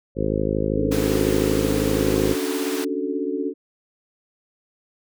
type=harmonic tone; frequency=52.7 Hz; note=G#1; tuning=26 cents sharp; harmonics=1 / 2 / 3 / 4 / 5 / 6 / 7 / 8 / 9 / 10; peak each=-29 / -29 / -29 / -29 / -29 / -29 / -29 / -29 / -29 / -29 dBFS; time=0.15-2.36 s; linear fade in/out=50 ms
type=chord; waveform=sine; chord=D major seventh; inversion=third; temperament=equal; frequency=277.2 / 293.7 / 370 / 440 Hz; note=C#4 / D4 / F#4 / A4; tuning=0 / 0 / 0 / 0 cents; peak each=-28 dBFS; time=0.74-3.54 s; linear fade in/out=50 ms
type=high-pass noise; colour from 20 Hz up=pink; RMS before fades=-32 dBFS; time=0.91-2.85 s; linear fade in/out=10 ms; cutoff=600 Hz; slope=12 dB/octave
effects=none